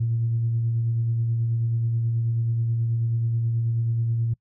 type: tone with tremolo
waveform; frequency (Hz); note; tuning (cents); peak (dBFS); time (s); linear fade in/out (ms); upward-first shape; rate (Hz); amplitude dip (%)
sine; 115.6; A#2; -14; -19; 0-4.34; 10; sine; 9.3; 25
effects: noise-tail reverb RT60 0.1 s tail -25 dB re dry + tanh soft clip ceiling -15 dBFS